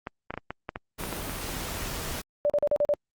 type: clicks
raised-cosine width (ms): 0.5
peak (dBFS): -17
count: 10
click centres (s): 0.071 / 0.306 / 0.34 / 0.376 / 0.506 / 0.691 / 0.759 / 1.037 / 1.127 / 1.296
type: noise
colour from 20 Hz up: pink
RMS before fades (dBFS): -34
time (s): 0.98-2.22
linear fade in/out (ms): 20
type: tone bursts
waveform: sine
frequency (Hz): 585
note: D5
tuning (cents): -7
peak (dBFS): -20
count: 6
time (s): 2.45-2.938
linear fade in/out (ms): 0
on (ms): 48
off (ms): 40
effects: Opus 32 kbps